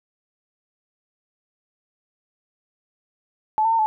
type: tone with pitch steps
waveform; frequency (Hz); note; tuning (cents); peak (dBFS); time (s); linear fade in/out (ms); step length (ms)
sine; 865 / 901 / 909 / 866; A5 / A5 / A#5 / A5; -30 / +41 / -44 / -28; -16; 3.58-3.86; 0; 70
effects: none